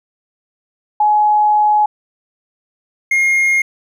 sine / triangle tone pair in turn, 843 / 2137 Hz, G#5 / C7, +26 / +36 cents, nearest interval octave + major third, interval 1610 cents, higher second, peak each -9 dBFS, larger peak neither, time 1-1.86 / 3.11-3.62 s, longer first, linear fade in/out 5 ms, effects none

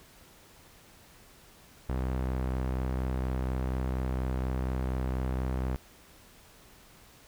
sawtooth tone with low-pass filter, 64.2 Hz, C2, 32 cents flat, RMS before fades -31 dBFS, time 1.89-5.76 s, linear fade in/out 0 ms, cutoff 1700 Hz, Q 0.59, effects pink hiss -56 dBFS RMS until 7.27 s

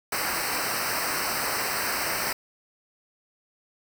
pink noise with comb filter, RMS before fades -28 dBFS, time 0.12-2.33 s, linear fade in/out 5 ms, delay 0.29 ms, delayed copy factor -0.95, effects none

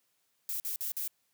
violet noise bursts, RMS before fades -35 dBFS, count 4, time 0.49-1.077 s, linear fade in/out 0 ms, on 110 ms, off 49 ms, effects white hiss -75 dBFS RMS until 1.33 s + high-pass 80 Hz 12 dB/octave

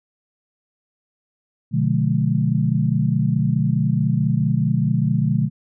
sine chord, B diminished seventh, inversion none, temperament just, 123.47 / 148.16 / 177.8 / 213.4 Hz, B2 / D3 / F3 / Ab3, 0 / +16 / +31 / +47 cents, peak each -21 / -20 / -23 / -23 dBFS, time 1.71-5.5 s, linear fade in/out 50 ms, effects none

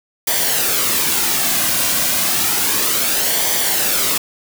white noise with flanger, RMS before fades -17 dBFS, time 0.27-4.18 s, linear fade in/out 5 ms, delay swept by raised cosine 0.74 to 2.34 ms, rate 0.31 Hz, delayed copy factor -0.5, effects none

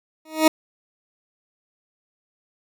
20% pulse tone with exponential growth, 314.6 Hz, D#4, 19 cents sharp, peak -5 dBFS, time 0.25-0.48 s, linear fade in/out 5 ms, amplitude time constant 48 ms, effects none

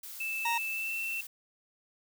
blue noise, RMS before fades -44 dBFS, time 0.03-1.27 s, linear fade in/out 5 ms
sine tone with pitch glide, 2637 to 2685 Hz, E7 to E7, 0 to +31 cents, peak -32 dBFS, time 0.2-1.21 s, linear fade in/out 5 ms, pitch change +31 cents, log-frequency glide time 0.71-0.98 s
40% pulse tone, 932.3 Hz, A#5, in tune, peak -28 dBFS, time 0.45-0.58 s, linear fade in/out 5 ms
effects none

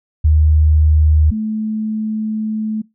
sine tone pair in turn, 77 / 216.8 Hz, D#2 / A3, -17 / -25 cents, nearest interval octave + tritone, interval 1792 cents, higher second, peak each -8 / -17 dBFS, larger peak first, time 0.24-1.31 / 1.31-2.82 s, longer second, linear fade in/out 10 ms, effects noise-tail reverb RT60 0.2 s tail -22 dB re dry

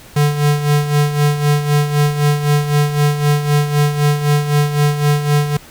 square tone with tremolo, 146.83 Hz, D3, in tune, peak -10 dBFS, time 0.16-5.57 s, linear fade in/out 5 ms, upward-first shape sine, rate 3.9 Hz, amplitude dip 65%, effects pink hiss -40 dBFS RMS until 5.7 s

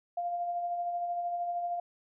sine tone with tremolo, 698.5 Hz, F5, in tune, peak -29 dBFS, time 0.17-1.8 s, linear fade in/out 5 ms, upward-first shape sine, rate 13 Hz, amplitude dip 35%, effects none

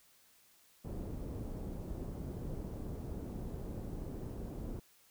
pink low-pass noise, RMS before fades -42 dBFS, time 0.84-4.8 s, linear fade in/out 10 ms, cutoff 410 Hz, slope 12 dB/octave, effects white hiss -66 dBFS RMS until 5.1 s

